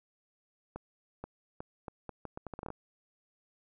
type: accelerating click train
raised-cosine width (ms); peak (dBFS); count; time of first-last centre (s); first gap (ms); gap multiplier
1; -26; 14; 0.76-2.704; 480; 0.76
effects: none